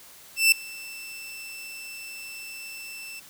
sawtooth tone with ADSR envelope, 2664 Hz, E7, 18 cents sharp, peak -10 dBFS, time 0.36-3.2 s, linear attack 160 ms, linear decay 3 ms, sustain -24 dB, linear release 9 ms, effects white hiss -49 dBFS RMS until 3.29 s

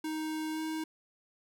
square tone with pitch glide, 312.8 to 315.9 Hz, D#4 to D#4, +9 to +26 cents, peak -34 dBFS, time 0.04-0.84 s, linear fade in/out 5 ms, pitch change +17 cents, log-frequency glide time 0.52-0.6 s, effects none

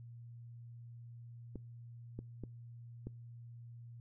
clicks, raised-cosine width 3 ms, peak -30 dBFS, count 4, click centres 1.557 / 2.19 / 2.437 / 3.07 s, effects noise-tail reverb RT60 0.4 s tail -25 dB re dry + added 118 Hz sine -49 dBFS peak until 4 s

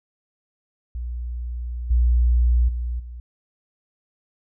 sine tone with level steps, 60 Hz, B1, 49 cents flat, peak -26 / -14 / -23 / -33 dBFS, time 0.95-3.2 s, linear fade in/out 0 ms, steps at 1.9 / 2.68 / 2.99 s, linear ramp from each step 10 ms, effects none

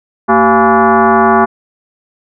sine tone with frequency modulation, 226.7 Hz, A#3, 48 cents flat, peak -5 dBFS, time 0.28-1.46 s, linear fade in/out 20 ms, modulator 306 Hz, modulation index 3.7, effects none

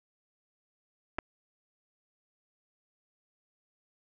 clicks, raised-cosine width 0.5 ms, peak -19 / -17 dBFS, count 2, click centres 1.185 / 1.188 s, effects none

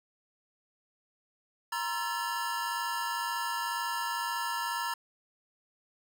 square tone cluster, 943 / 1045 / 1343 / 1734 Hz, A#5 / C6 / E6 / A6, +20 / -2 / +32 / -26 cents, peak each -35 / -40 / -39 / -38 dBFS, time 1.72-4.94 s, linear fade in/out 5 ms, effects none

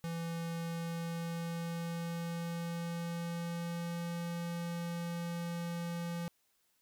square tone with pitch glide, 167.2 to 170.71 Hz, E3 to F3, +25 to -39 cents, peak -37 dBFS, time 0.04-6.28 s, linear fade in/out 0 ms, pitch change +36 cents, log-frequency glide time 0.56-4.14 s, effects white hiss -75 dBFS RMS until 6.81 s

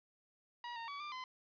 sawtooth tone with pitch steps, 958 / 921 / 1138 / 1188 / 1025 Hz, A#5 / A#5 / C#6 / D6 / C6, +47 / -21 / +45 / +20 / -36 cents, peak -39 dBFS, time 0.64-1.24 s, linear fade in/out 2 ms, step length 120 ms, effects resampled to 11025 Hz + 11-bit

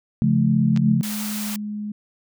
sine chord, Db augmented, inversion none, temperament just, 138.59 / 173.24 / 216.5 Hz, Db3 / F3 / A3, 0 / -14 / -28 cents, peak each -20 / -21 / -18 dBFS, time 0.22-1.01 s, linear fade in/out 0 ms
clicks, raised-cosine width 0.2 ms, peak -17 dBFS, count 2, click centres 0.763 / 0.774 s
sine tone with pitch glide, 210.9 to 209.2 Hz, G#3 to G#3, +27 to +13 cents, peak -26 dBFS, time 0.79-1.92 s, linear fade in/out 5 ms, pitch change -14 cents, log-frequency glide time 1.39-1.49 s
white high-pass noise, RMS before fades -31 dBFS, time 1.03-1.56 s, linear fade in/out 2 ms, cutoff 560 Hz, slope 24 dB/octave
effects none

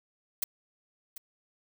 blue noise with echo, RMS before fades -29 dBFS, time 0.42-0.44 s, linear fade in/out 5 ms, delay 740 ms, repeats 1, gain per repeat -13 dB, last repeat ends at 1.18 s, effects none

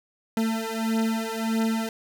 40% pulse beating tone pair, 222.9 / 224.5 Hz, A3 / A3, +23 / +35 cents, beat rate 1.6 Hz, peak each -26 dBFS, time 0.37-1.89 s, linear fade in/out 2 ms, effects none

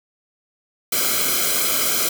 white noise with comb filter, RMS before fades -20 dBFS, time 0.92-2.09 s, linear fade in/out 5 ms, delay 1.1 ms, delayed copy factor -0.95, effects none

